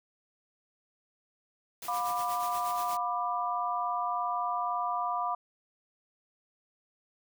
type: noise with tremolo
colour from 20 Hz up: white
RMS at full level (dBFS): -41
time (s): 1.82-2.97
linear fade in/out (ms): 2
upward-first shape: sine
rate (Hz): 8.4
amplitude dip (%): 60
type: chord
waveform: sine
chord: B diminished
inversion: second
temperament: just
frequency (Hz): 711.2 / 987.8 / 1185.3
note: F5 / B5 / D6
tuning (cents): +31 / 0 / +16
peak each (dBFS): -33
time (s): 1.88-5.35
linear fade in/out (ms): 5
effects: none